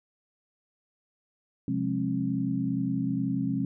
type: tone cluster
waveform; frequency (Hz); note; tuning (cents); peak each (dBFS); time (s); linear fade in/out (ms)
sine; 130.3 / 177.1 / 207.2 / 269.6; C3 / F3 / G#3 / C#4; -7 / +24 / -4 / -48; -33 / -32 / -32 / -29; 1.68-3.65; 2
effects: none